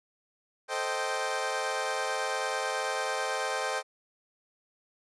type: chord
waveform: 20% pulse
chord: A half-diminished seventh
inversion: none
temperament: equal with one note detuned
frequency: 440 / 523.3 / 622.3 / 780.4 Hz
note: A4 / C5 / Eb5 / G5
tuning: 0 / 0 / 0 / -8 cents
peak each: -32 / -29 / -31 / -29 dBFS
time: 0.68-3.83 s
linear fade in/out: 50 ms
effects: resampled to 22050 Hz